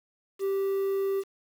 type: tone with quantisation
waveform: triangle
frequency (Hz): 390.9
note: G4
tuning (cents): -5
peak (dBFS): -23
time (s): 0.39-1.24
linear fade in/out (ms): 50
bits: 8
effects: none